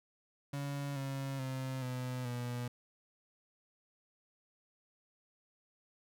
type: tone with pitch steps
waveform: 35% pulse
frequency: 141.4 / 136.27 / 131.32 / 126.56 / 121.96 Hz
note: C#3 / C#3 / C3 / B2 / B2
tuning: +35 / -29 / +7 / +43 / -21 cents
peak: -35 dBFS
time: 0.53-2.68 s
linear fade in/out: 5 ms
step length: 430 ms
effects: none